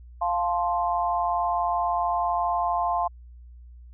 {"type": "chord", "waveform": "sine", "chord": "F major", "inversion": "none", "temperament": "equal with one note detuned", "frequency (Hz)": [698.5, 873.9, 1046.5], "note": ["F5", "A5", "C6"], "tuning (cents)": [0, -12, 0], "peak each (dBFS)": [-25, -28, -27], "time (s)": [0.21, 3.08], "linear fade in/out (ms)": 10, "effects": ["added 60 Hz sine -43 dBFS peak until 3.93 s"]}